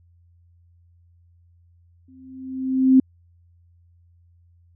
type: tone with exponential growth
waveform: sine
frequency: 261.6 Hz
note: C4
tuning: in tune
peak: -8 dBFS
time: 2.08-3 s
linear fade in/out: 5 ms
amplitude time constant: 200 ms
effects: added 86 Hz sine -53 dBFS peak until 4.75 s